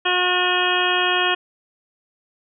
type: harmonic tone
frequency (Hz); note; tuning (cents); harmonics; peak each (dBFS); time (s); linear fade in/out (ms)
361.1; F#4; -42; 1 / 2 / 3 / 4 / 5 / 7 / 8 / 9; -25 / -25 / -25 / -25 / -25 / -25 / -25 / -25; 0.05-1.35; 10
effects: none